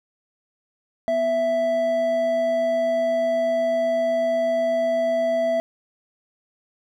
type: tone pair together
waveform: triangle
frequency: 246.9 / 661.2 Hz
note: B3 / E5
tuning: 0 / +5 cents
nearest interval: octave + perfect fourth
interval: 1705 cents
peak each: -29 / -17 dBFS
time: 1.08-5.6 s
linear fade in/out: 0 ms
effects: none